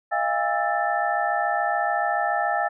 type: tone cluster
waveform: sine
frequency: 630 / 697 / 811 / 1318 / 1766 Hz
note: D#5 / F5 / G#5 / E6 / A6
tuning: +21 / -4 / -41 / -1 / +6 cents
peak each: -30 / -26 / -25 / -30 / -28 dBFS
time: 0.11-2.69 s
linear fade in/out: 20 ms
effects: none